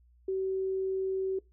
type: tone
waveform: sine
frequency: 381.2 Hz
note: G4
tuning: 48 cents flat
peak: -28 dBFS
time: 0.28-1.39 s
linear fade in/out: 5 ms
effects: noise-tail reverb RT60 0.2 s tail -21 dB re dry + added 60 Hz sine -59 dBFS peak until 1.52 s